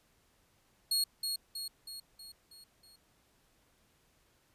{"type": "tone with echo", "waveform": "sawtooth", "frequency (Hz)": 4310, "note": "C#8", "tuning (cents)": -49, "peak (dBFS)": -25, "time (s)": [0.91, 1.04], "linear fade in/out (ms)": 5, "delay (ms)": 320, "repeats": 6, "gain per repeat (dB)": -5, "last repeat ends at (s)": 2.96, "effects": ["pink hiss -70 dBFS RMS until 4.54 s", "resampled to 32000 Hz"]}